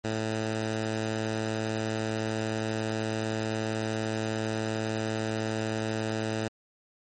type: tone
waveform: 10% pulse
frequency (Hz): 110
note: A2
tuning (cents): 0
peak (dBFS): -20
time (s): 0.04-6.48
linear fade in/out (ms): 5
effects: MP3 32 kbps